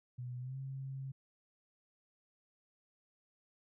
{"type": "tone with pitch glide", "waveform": "sine", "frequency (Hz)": [124, 134.44], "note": ["B2", "C3"], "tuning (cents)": [7, 47], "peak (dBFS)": -40, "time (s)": [0.18, 1.12], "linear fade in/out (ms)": 10, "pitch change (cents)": 140, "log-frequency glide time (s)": [0.39, 0.57], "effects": []}